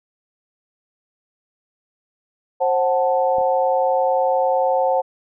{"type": "chord", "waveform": "sine", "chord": "F# diminished", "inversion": "second", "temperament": "equal with one note detuned", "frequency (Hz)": [531.2, 740, 880], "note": ["C5", "F#5", "A5"], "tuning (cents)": [26, 0, 0], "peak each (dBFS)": [-18, -20, -22], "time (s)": [2.6, 5.02], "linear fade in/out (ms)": 20}
{"type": "clicks", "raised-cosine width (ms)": 2, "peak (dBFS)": [-22, -31], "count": 2, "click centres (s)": [3.384, 3.411]}
{"effects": []}